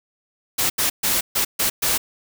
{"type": "noise bursts at uneven times", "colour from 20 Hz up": "white", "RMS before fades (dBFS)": -20, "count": 6, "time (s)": [[0.58, 0.7], [0.78, 0.9], [1.03, 1.21], [1.35, 1.45], [1.59, 1.7], [1.82, 1.98]], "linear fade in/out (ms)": 10, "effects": []}